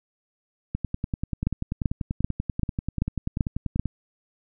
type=two click trains; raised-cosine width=5 ms; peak=-14 / -9 dBFS; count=33 / 7; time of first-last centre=0.75-3.857 / 1.47-3.796 s; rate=10.3 / 2.58 Hz; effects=none